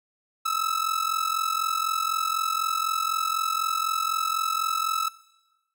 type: ring-modulated tone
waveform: 45% pulse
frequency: 1307 Hz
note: E6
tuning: 15 cents flat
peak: -21 dBFS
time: 0.45-5.09 s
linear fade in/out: 10 ms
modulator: 22 Hz
effects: noise-tail reverb RT60 1.0 s tail -19 dB re dry